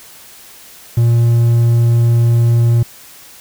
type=tone; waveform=triangle; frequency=117.5 Hz; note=A#2; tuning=14 cents sharp; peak=-6 dBFS; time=0.97-2.83 s; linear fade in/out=5 ms; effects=white hiss -39 dBFS RMS until 3.4 s